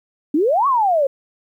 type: exponential two-way sweep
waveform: sine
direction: up then down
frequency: 277.2 to 1148 to 527 Hz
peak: -13 dBFS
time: 0.34-1.07 s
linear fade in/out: 5 ms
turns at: 0.67 s
effects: 9-bit